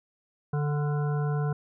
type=harmonic tone with a mistuned harmonic; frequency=146.83 Hz; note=D3; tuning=in tune; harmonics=1 / 3 / 5 / 7 / 9 / 10; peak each=-25 / -35 / -39 / -42 / -44 / -45 dBFS; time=0.53-1.53 s; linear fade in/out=5 ms; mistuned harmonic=9; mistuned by=+43 cents; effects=none